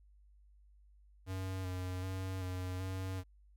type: tone with vibrato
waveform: square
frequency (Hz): 93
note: F#2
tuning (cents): +9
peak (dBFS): -38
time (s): 1.26-3.24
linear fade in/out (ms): 50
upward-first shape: square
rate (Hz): 1.3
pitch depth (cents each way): 23
effects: added 50 Hz sine -60 dBFS peak until 3.56 s